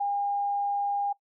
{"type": "tone", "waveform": "sine", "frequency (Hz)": 808, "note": "G#5", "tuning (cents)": -48, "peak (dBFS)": -25, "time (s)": [0, 1.13], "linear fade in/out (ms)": 10, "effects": ["noise-tail reverb RT60 0.1 s tail -19 dB re dry"]}